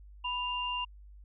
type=tone pair together; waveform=sine; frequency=987.8 / 2794 Hz; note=B5 / F7; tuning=0 / 0 cents; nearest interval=octave + tritone; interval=1800 cents; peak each=-34 / -34 dBFS; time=0.24-0.85 s; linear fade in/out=10 ms; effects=added 50 Hz sine -49 dBFS peak until 1.24 s